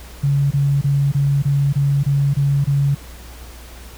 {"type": "tone bursts", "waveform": "sine", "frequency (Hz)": 140.6, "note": "C#3", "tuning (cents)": 25, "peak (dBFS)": -13, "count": 9, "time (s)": [0.23, 2.95], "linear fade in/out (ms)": 10, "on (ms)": 280, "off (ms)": 25, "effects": ["added 60 Hz sine -36 dBFS peak until 3.97 s", "pink hiss -41 dBFS RMS until 3.97 s"]}